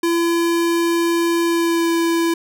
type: tone with pitch glide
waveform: square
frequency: 338.3 to 334.4 Hz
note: E4 to E4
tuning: +45 to +25 cents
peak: -16 dBFS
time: 0.03-2.34 s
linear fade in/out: 5 ms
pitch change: -20 cents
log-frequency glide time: 1.45-1.91 s
effects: none